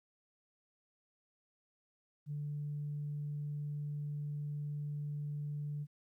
sine tone, 146.83 Hz, D3, in tune, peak -36 dBFS, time 2.26-5.87 s, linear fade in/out 50 ms, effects tanh soft clip ceiling -32 dBFS + 13-bit

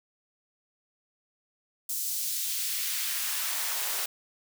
white noise with high-pass filter sweep, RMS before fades -31 dBFS, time 1.89-4.06 s, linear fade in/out 5 ms, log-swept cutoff 6900 to 520 Hz, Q 0.87, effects none

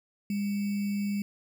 sine tone with sample-and-hold, 202.7 Hz, G#3, 42 cents flat, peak -27 dBFS, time 0.3-1.22 s, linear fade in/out 2 ms, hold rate 2450 Hz, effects none

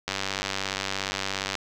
click train, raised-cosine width 0.2 ms, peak -10 dBFS, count 144, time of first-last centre 0.08-1.553 s, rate 97.1 Hz, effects none

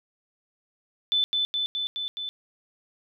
sine tone with echo, 3512 Hz, A7, 4 cents flat, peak -20 dBFS, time 1.12-1.24 s, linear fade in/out 0 ms, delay 210 ms, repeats 5, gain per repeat -2 dB, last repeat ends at 2.29 s, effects none

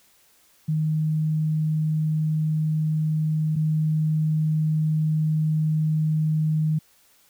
sine tone pair in turn, 155.56 / 155.56 Hz, D#3 / D#3, 0 / 0 cents, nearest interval unison, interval 0 cents, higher neither, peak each -20 / -19 dBFS, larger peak second, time 0.68-3.56 / 3.56-6.79 s, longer second, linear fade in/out 10 ms, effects white hiss -59 dBFS RMS until 7.29 s

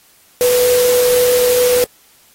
sine tone in noise, 494.1 Hz, B4, 1 cent sharp, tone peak -10 dBFS, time 0.41-1.84 s, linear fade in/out 0 ms, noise white, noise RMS -20 dBFS, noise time 0.41-1.84 s, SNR +7 dB, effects white hiss -50 dBFS RMS until 2.34 s + AAC 48 kbps

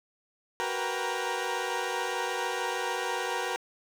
20% pulse tone cluster, 374 / 470.2 / 497 / 794 / 936 Hz, F#4 / A#4 / B4 / G5 / A#5, +19 / +15 / +11 / +22 / +7 cents, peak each -31 dBFS, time 0.6-3.56 s, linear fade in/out 0 ms, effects low-pass 8000 Hz 12 dB/octave + 8-bit

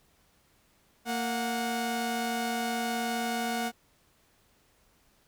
sawtooth tone pair together, 230.6 / 731 Hz, A#3 / F#5, -19 / -21 cents, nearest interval octave + minor sixth, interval 1998 cents, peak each -28 dBFS, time 1.05-3.72 s, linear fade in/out 50 ms, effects pink hiss -66 dBFS RMS until 5.27 s

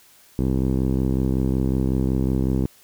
10% pulse tone with low-pass filter, 65.41 Hz, C2, in tune, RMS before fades -21 dBFS, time 0.39-2.66 s, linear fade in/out 0 ms, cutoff 360 Hz, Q 0.83, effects white hiss -53 dBFS RMS until 2.83 s

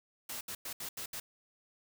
white noise bursts at uneven times, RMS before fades -41 dBFS, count 6, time 0.29-0.41 / 0.48-0.55 / 0.65-0.73 / 0.8-0.89 / 0.97-1.06 / 1.13-1.2 s, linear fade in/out 5 ms, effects none

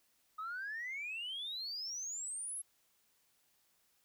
sine exponential sweep, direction up, 1244.5 to 11175 Hz, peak -38 dBFS, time 0.38-2.62 s, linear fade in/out 10 ms, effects tanh soft clip ceiling -36 dBFS + white hiss -74 dBFS RMS until 4.04 s

